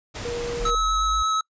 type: noise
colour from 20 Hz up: pink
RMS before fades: -33 dBFS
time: 0.14-0.71 s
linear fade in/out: 20 ms
type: tone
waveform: sine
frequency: 475.8 Hz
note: A#4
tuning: 35 cents sharp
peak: -27 dBFS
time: 0.25-0.75 s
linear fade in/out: 2 ms
type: linear sweep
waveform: sine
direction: up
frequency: 36 to 55 Hz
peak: -27 dBFS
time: 0.6-1.23 s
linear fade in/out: 10 ms
type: tone with vibrato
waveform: square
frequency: 1291 Hz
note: E6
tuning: 37 cents flat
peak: -21 dBFS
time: 0.65-1.41 s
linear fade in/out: 5 ms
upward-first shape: sine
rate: 8.3 Hz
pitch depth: 10 cents each way
effects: noise-tail reverb RT60 0.1 s tail -25 dB re dry + resampled to 16000 Hz